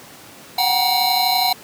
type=tone cluster; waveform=square; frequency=733 / 765 / 952 / 4022 / 4164 Hz; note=F#5 / G5 / A#5 / B7 / C8; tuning=-16 / -42 / +36 / +31 / -9 cents; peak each=-21 / -23 / -26 / -22 / -23 dBFS; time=0.58-1.53 s; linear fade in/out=5 ms; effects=pink hiss -41 dBFS RMS until 1.63 s + high-pass 150 Hz 12 dB/octave